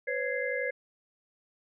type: tone cluster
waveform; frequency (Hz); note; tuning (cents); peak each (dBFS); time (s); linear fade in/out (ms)
sine; 502 / 553 / 1666 / 2080; B4 / C#5 / G#6 / C7; +28 / -4 / +5 / -11; -33 / -35 / -35 / -35; 0.07-0.71; 10
effects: none